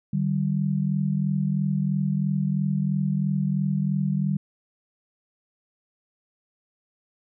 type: tone pair together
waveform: sine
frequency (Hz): 149.69 / 192.7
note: D3 / G3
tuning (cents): +33 / -29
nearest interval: major third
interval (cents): 438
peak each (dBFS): -24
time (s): 0.13-4.37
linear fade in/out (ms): 5
effects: none